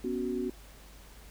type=chord; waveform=sine; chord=B suspended second; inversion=none; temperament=equal; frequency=246.9 / 277.2 / 370 Hz; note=B3 / C#4 / F#4; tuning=0 / 0 / 0 cents; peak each=-34 / -36 / -33 dBFS; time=0.04-0.5 s; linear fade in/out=5 ms; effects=added 50 Hz sine -51 dBFS peak until 1.3 s + pink hiss -55 dBFS RMS until 1.3 s